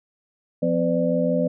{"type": "tone cluster", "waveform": "sine", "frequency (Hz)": [175.2, 254.8, 506, 592], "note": ["F3", "C4", "B4", "D5"], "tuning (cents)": [6, -46, 42, 14], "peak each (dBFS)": -24, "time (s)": [0.62, 1.48], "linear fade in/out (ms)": 10, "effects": []}